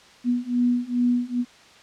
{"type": "beating tone pair", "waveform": "sine", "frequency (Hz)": [242.9, 245.3], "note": ["B3", "B3"], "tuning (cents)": [-29, -12], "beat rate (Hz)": 2.4, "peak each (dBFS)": [-23, -22], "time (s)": [0.24, 1.45], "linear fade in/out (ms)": 50, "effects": ["white hiss -50 dBFS RMS until 1.82 s", "low-pass 5000 Hz 12 dB/octave"]}